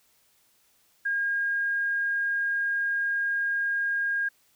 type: tone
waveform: sine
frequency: 1622 Hz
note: G#6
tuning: 41 cents flat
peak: -24 dBFS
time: 1.05-4.29 s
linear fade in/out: 10 ms
effects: white hiss -65 dBFS RMS until 4.55 s